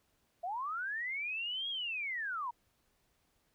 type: linear two-way sweep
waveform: sine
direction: up then down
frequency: 659 to 3322 to 910 Hz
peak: -35 dBFS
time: 0.43-2.51 s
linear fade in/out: 10 ms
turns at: 1.69 s
effects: pink hiss -75 dBFS RMS until 3.54 s